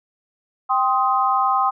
sine chord, C minor, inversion second, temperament just, 784.9 / 1046.5 / 1255.8 Hz, G5 / C6 / Eb6, +2 / 0 / +16 cents, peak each -20 dBFS, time 0.69-1.71 s, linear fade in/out 20 ms, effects none

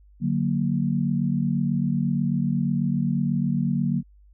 sine chord, D augmented, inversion none, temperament equal, 146.83 / 185 / 233.1 Hz, D3 / F#3 / A#3, 0 / 0 / 0 cents, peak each -25 dBFS, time 0.2-4.03 s, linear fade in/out 50 ms, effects added 50 Hz sine -50 dBFS peak until 4.33 s

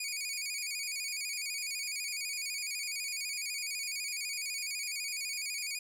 15% pulse tone with vibrato, 2349 Hz, D7, in tune, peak -28 dBFS, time 0-5.79 s, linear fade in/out 5 ms, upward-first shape square, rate 12 Hz, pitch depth 76 cents each way, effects none

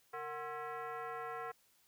sine tone with frequency modulation, 138.59 Hz, C#3, in tune, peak -40 dBFS, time 0.13-1.52 s, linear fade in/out 10 ms, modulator 601 Hz, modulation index 2.5, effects white hiss -71 dBFS RMS until 1.87 s

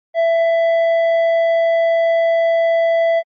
triangle tone with tanh clipping, 665 Hz, E5, 15 cents sharp, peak -13 dBFS, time 0.14-3.23 s, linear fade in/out 50 ms, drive 11 dB, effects MP3 32 kbps

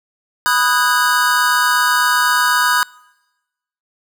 square chord, G# minor seventh, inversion first, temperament equal with one note detuned, 987.8 / 1244.5 / 1480 / 1628 Hz, B5 / D#6 / F#6 / G#6, 0 / 0 / 0 / -35 cents, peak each -19 dBFS, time 0.46-2.83 s, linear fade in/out 0 ms, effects noise-tail reverb RT60 1.0 s tail -24 dB re dry

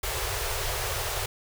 pink band-stop noise, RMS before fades -30 dBFS, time 0.03-1.26 s, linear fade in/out 5 ms, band 130 to 370 Hz, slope 96 dB/octave, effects none

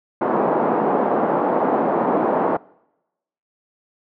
white band-pass noise, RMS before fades -19 dBFS, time 0.21-2.57 s, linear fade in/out 5 ms, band 200 to 920 Hz, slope 24 dB/octave, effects noise-tail reverb RT60 0.9 s tail -24 dB re dry

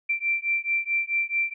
sine beating tone pair, 2349 / 2353.6 Hz, D7 / D7, 0 / +3 cents, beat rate 4.6 Hz, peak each -26 dBFS, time 0.09-1.54 s, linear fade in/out 10 ms, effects none

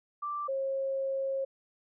sine tone pair in turn, 1174.7 / 539.8 Hz, D6 / C#5, 0 / -46 cents, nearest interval octave + minor second, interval 1346 cents, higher first, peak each -32 / -29 dBFS, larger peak second, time 0.22-0.48 / 0.48-1.45 s, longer second, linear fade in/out 10 ms, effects none

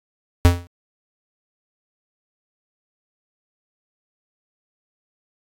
square tone with exponential decay, 87.31 Hz, F2, in tune, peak -6 dBFS, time 0.45-0.67 s, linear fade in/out 0 ms, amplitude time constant 47 ms, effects AAC 48 kbps

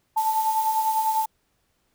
sine tone with tremolo, 880 Hz, A5, in tune, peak -18 dBFS, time 0.16-1.26 s, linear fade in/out 10 ms, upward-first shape sine, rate 10 Hz, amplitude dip 50%
blue noise, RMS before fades -35 dBFS, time 0.17-1.26 s, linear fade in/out 10 ms
effects pink hiss -70 dBFS RMS until 1.94 s

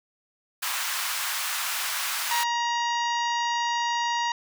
pink high-pass noise, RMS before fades -29 dBFS, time 0.62-2.44 s, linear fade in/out 10 ms, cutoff 1000 Hz, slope 24 dB/octave
harmonic tone, 946 Hz, A#5, 25 cents sharp, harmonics 1 / 2 / 3 / 4 / 5 / 6 / 7, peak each -25 / -31 / -35 / -37 / -39 / -41 / -42 dBFS, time 2.31-4.32 s, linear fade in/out 2 ms
effects none

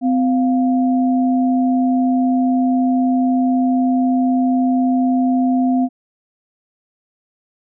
sine tone pair together, 256.1 / 700 Hz, C4 / F5, -37 / +4 cents, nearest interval octave + perfect fourth, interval 1741 cents, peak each -13 / -22 dBFS, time 0.01-5.89 s, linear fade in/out 50 ms, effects none

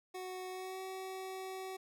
25% pulse tone with pitch glide, 370 to 378.2 Hz, F#4 to F#4, 0 to +38 cents, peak -38 dBFS, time 0.14-1.77 s, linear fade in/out 10 ms, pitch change +38 cents, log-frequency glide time 0.5-0.8 s, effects none

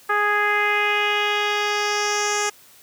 10% pulse tone with low-pass filter sweep, 414.8 Hz, G#4, 2 cents flat, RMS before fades -21 dBFS, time 0.09-2.5 s, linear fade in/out 10 ms, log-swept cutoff 1500 to 7500 Hz, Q 2.6, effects white hiss -50 dBFS RMS until 2.82 s + high-pass 80 Hz 12 dB/octave

